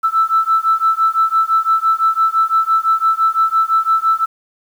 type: beating tone pair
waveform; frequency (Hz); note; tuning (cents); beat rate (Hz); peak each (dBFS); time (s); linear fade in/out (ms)
sine; 1318.5 / 1324.4; E6 / E6; 0 / +8; 5.9; -14; 0.03-4.26; 20
effects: tanh soft clip ceiling -4 dBFS + 7-bit